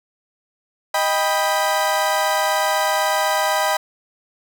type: tone cluster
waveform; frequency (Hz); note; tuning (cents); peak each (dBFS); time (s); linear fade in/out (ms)
30% pulse; 624 / 792 / 986; D#5 / G5 / B5; +5 / +18 / -3; -19; 0.94-3.77; 5
effects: none